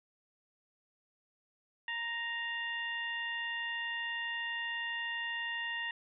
harmonic tone with a mistuned harmonic, 932.3 Hz, A#5, in tune, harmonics 1 / 2 / 3 / 4, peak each -45 / -36 / -41 / -50 dBFS, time 1.88-5.91 s, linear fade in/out 2 ms, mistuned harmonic 4, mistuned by -100 cents, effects none

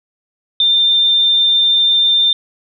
sine tone, 3593 Hz, A7, 36 cents sharp, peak -9 dBFS, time 0.6-2.33 s, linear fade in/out 2 ms, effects none

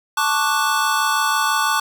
square chord, D major seventh, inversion second, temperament equal, 880 / 1108.7 / 1174.7 / 1480 Hz, A5 / C#6 / D6 / F#6, 0 / 0 / 0 / 0 cents, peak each -23 dBFS, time 0.17-1.8 s, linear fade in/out 5 ms, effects none

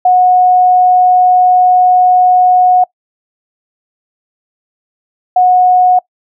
sine tone pair in turn, 730 / 730 Hz, F#5 / F#5, -24 / -24 cents, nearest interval unison, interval 0 cents, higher neither, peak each -4 dBFS, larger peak neither, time 0.05-2.84 / 5.36-5.99 s, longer first, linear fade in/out 5 ms, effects noise-tail reverb RT60 0.1 s tail -23 dB re dry

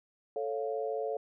sine chord, A augmented, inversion none, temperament equal, 440 / 554.4 / 698.5 Hz, A4 / C#5 / E#5, 0 / 0 / 0 cents, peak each -34 / -36 / -38 dBFS, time 0.36-1.17 s, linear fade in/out 2 ms, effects none

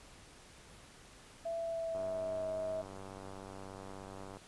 sine tone with pitch glide, 667 to 639.8 Hz, E5 to D#5, +20 to +48 cents, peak -35 dBFS, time 1.45-2.82 s, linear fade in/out 10 ms, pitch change -72 cents, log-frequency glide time 1.6-2.44 s
click train, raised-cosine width 1 ms, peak -34 dBFS, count 235, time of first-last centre 1.95-4.37 s, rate 96.7 Hz
effects pink hiss -57 dBFS RMS until 4.47 s + resampled to 24000 Hz

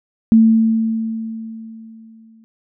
sine tone with exponential decay, 223.7 Hz, A3, 29 cents sharp, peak -5 dBFS, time 0.32-2.44 s, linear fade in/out 0 ms, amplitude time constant 460 ms, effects none

